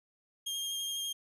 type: tone with vibrato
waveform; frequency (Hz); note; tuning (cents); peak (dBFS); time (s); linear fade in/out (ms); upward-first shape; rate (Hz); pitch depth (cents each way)
sawtooth; 3221; G7; +46; -31; 0.46-1.13; 10; triangle; 12; 19
effects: resampled to 32000 Hz